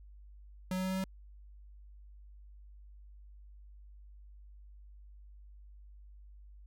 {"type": "tone with pitch steps", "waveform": "square", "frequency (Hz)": [185, 186.18, 187.37, 188.56, 189.76], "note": ["F#3", "F#3", "F#3", "F#3", "F#3"], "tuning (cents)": [0, 11, 22, 33, 44], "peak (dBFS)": -33, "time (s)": [0.71, 1.04], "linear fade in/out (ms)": 2, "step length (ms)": 66, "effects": ["added 50 Hz sine -51 dBFS peak until 6.66 s"]}